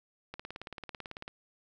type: click train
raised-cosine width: 0.3 ms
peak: -25 dBFS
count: 18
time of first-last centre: 0.34-1.279 s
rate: 18.1 Hz
effects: none